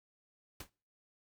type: noise with exponential decay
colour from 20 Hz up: pink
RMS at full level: -40 dBFS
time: 0.6-0.7 s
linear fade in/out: 5 ms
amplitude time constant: 21 ms
effects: noise-tail reverb RT60 0.4 s tail -25 dB re dry